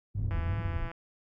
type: low-pass noise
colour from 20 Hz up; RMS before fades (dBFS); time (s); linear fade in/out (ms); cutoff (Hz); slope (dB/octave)
pink; -34; 0.14-0.9; 50; 140; 12
type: tone with vibrato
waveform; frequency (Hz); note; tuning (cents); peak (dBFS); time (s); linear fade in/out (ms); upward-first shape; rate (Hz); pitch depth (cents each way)
sine; 92.5; F#2; 0; -30; 0.15-0.77; 5; sine; 2.8; 260
type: click train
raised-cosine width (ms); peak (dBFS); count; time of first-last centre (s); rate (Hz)
0.5; -28; 102; 0.31-0.915; 167
effects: none